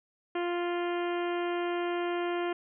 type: harmonic tone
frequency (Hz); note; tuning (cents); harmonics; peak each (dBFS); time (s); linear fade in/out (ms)
349.2; F4; 0; 1 / 2 / 3 / 4 / 5 / 6 / 7 / 8 / 9; -30 / -36 / -40 / -42 / -44 / -46 / -47 / -48 / -49; 0.35-2.53; 5
effects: none